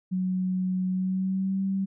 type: tone with pitch glide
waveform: sine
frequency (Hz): 185 to 193.41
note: F#3 to G3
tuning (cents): 0 to -23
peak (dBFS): -24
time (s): 0.11-1.86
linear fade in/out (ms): 20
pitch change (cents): +77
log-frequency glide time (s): 0.9-1.62
effects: none